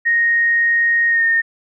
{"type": "tone with pitch glide", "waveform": "sine", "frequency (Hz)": [1864.7, 1833.7], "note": ["A#6", "A#6"], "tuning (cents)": [0, -29], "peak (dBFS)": -12, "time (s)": [0.05, 1.42], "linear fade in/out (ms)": 20, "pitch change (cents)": -29, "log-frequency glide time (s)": [1.09, 1.23], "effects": []}